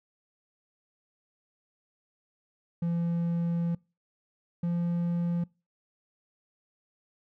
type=tone pair in turn; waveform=triangle; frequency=170 / 172.17 Hz; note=F3 / F3; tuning=-46 / -24 cents; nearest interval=unison; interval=22 cents; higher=second; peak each=-24 dBFS; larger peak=neither; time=2.82-3.75 / 4.63-5.44 s; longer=first; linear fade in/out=5 ms; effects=noise-tail reverb RT60 0.3 s tail -25 dB re dry